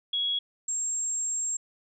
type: tone pair in turn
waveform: sine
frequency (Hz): 3333 / 7482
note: G#7 / A#8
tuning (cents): +5 / +5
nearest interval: octave + major second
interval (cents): 1400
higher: second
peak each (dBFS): -25 / -27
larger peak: first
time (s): 0.13-0.39 / 0.68-1.57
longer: second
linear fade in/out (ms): 5
effects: none